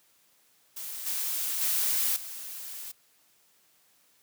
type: noise with level steps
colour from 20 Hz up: blue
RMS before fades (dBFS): -38 / -31 / -27 / -40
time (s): 0.76-2.92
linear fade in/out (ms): 10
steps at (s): 1.06 / 1.61 / 2.16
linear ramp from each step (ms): 5
effects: white hiss -65 dBFS RMS until 4.22 s + high-pass 100 Hz 12 dB/octave